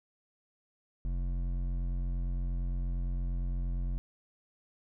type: tone with hard clipping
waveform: sine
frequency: 44.34 Hz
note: F1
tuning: 27 cents sharp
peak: -32 dBFS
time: 1.05-3.98 s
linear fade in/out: 0 ms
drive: 10 dB
effects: none